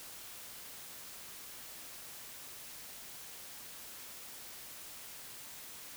silence, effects white hiss -49 dBFS RMS until 5.96 s

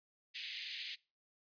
white band-pass noise, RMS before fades -45 dBFS, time 0.34-0.96 s, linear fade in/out 20 ms, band 2000 to 4600 Hz, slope 48 dB/octave, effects noise-tail reverb RT60 0.3 s tail -22 dB re dry + resampled to 11025 Hz

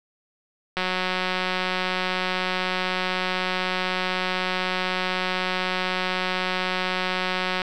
click train, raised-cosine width 0.3 ms, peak -9 dBFS, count 1261, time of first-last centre 0.77-7.618 s, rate 184 Hz, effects none

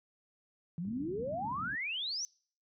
sine exponential sweep, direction up, 160.7 to 6140 Hz, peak -34 dBFS, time 0.78-2.25 s, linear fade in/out 0 ms
white low-pass noise, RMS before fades -44 dBFS, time 0.85-1.75 s, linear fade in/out 2 ms, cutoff 270 Hz, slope 48 dB/octave
effects noise-tail reverb RT60 0.5 s tail -26 dB re dry + high-pass 100 Hz 12 dB/octave

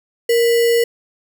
sine tone with sample-and-hold, 467.5 Hz, A#4, 5 cents sharp, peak -11 dBFS, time 0.29-0.84 s, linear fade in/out 5 ms, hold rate 2450 Hz, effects none

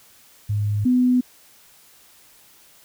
sine tone pair in turn, 103.83 / 250.1 Hz, G#2 / B3, 0 / +22 cents, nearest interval octave + minor third, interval 1522 cents, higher second, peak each -19 / -14 dBFS, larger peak second, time 0.49-0.85 / 0.85-1.21 s, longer neither, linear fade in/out 10 ms, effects white hiss -52 dBFS RMS until 2.84 s

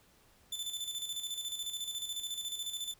sawtooth tone with tremolo, 3520 Hz, A7, in tune, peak -32 dBFS, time 0.52-2.94 s, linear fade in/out 5 ms, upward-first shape square, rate 14 Hz, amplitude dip 55%, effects pink hiss -65 dBFS RMS until 2.99 s

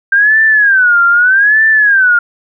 sine tone with vibrato, 1568 Hz, G6, in tune, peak -5 dBFS, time 0.12-2.19 s, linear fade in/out 5 ms, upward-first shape sine, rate 0.81 Hz, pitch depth 210 cents each way, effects none

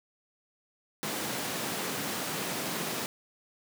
pink high-pass noise, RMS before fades -34 dBFS, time 1.03-3.06 s, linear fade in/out 0 ms, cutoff 150 Hz, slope 24 dB/octave, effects none

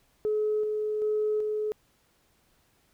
sine tone with tremolo, 426.3 Hz, G#4, 45 cents sharp, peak -23 dBFS, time 0.25-1.72 s, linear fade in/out 0 ms, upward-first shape square, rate 1.3 Hz, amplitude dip 30%, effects tanh soft clip ceiling -19 dBFS + pink hiss -67 dBFS RMS until 2.93 s

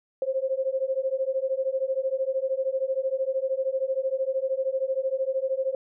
sine beating tone pair, 523.3 / 536.3 Hz, C5 / C5, 0 / +43 cents, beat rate 13 Hz, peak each -27 dBFS, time 0.22-5.75 s, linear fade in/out 2 ms, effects none

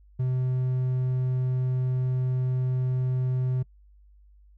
triangle tone, 127.9 Hz, C3, 39 cents flat, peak -21 dBFS, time 0.19-3.63 s, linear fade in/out 10 ms, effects noise-tail reverb RT60 0.1 s tail -25 dB re dry + added 50 Hz sine -52 dBFS peak until 4.57 s

